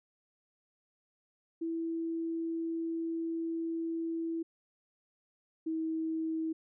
sine tone pair in turn, 329.6 / 321.3 Hz, E4 / E4, 0 / -44 cents, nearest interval unison, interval 44 cents, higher first, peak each -32 / -31 dBFS, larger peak second, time 1.61-4.43 / 5.66-6.53 s, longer first, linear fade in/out 10 ms, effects none

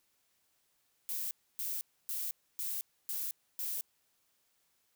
violet noise bursts, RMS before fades -37 dBFS, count 6, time 1.09-3.81 s, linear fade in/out 0 ms, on 220 ms, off 280 ms, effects white hiss -75 dBFS RMS until 4.95 s

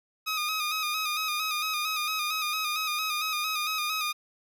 15% pulse tone with vibrato, 1244.5 Hz, D#6, in tune, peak -21 dBFS, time 0.26-4.13 s, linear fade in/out 20 ms, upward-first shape square, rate 4.4 Hz, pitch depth 39 cents each way, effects none

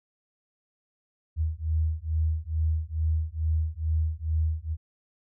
sine beating tone pair, 78.2 / 80.5 Hz, D#2 / E2, +9 / -41 cents, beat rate 2.3 Hz, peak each -27 dBFS, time 1.36-4.77 s, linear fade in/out 50 ms, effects none

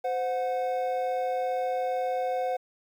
triangle tone pair together, 516.1 / 731 Hz, C5 / F#5, -24 / -21 cents, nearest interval tritone, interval 603 cents, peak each -27 dBFS, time 0.04-2.57 s, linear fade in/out 10 ms, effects 10-bit

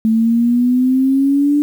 sine exponential sweep, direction up, 220 to 294.8 Hz, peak -10 dBFS, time 0.05-1.62 s, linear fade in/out 0 ms, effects 7-bit

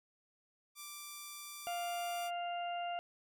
5% pulse tone, 1174.7 Hz, D6, in tune, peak -34 dBFS, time 0.75-2.31 s, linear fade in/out 50 ms
harmonic tone, 698.5 Hz, F5, in tune, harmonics 1 / 2 / 3 / 4, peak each -37 / -49 / -54 / -47 dBFS, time 1.67-2.99 s, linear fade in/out 0 ms
effects none

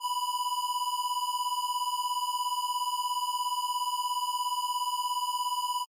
square beating tone pair, 981 / 998 Hz, B5 / B5, -12 / +18 cents, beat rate 17 Hz, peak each -31 / -33 dBFS, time 0-5.86 s, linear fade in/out 50 ms, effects MP3 64 kbps

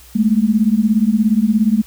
sine beating tone pair, 207.7 / 224.7 Hz, G#3 / A3, 0 / +37 cents, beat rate 17 Hz, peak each -14 dBFS, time 0.15-1.82 s, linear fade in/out 10 ms, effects added 60 Hz sine -43 dBFS peak until 1.86 s + white hiss -44 dBFS RMS until 1.86 s

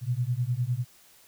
sine beating tone pair, 118.2 / 128.1 Hz, A#2 / C3, +24 / -36 cents, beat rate 9.9 Hz, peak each -28 dBFS, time 0.01-0.85 s, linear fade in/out 50 ms, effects white hiss -57 dBFS RMS until 1.27 s

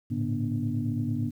sine tone cluster, 107.6 / 116.5 / 143 / 240.7 / 293.1 Hz, A2 / A#2 / D3 / B3 / D4, -38 / -1 / -46 / -44 / -3 cents, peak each -30 / -34 / -34 / -30 / -35 dBFS, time 0.1-1.31 s, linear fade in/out 20 ms, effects tanh soft clip ceiling -16 dBFS + 10-bit

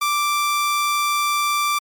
sawtooth tone, 1174.7 Hz, D6, in tune, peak -14 dBFS, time 0.01-1.79 s, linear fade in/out 10 ms, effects MP3 96 kbps

